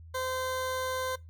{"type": "tone", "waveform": "20% pulse", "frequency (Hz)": 516, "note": "C5", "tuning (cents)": -24, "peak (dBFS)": -26, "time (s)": [0.14, 1.16], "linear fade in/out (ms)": 10, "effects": ["noise-tail reverb RT60 0.2 s tail -20 dB re dry", "added 82 Hz sine -46 dBFS peak until 1.29 s"]}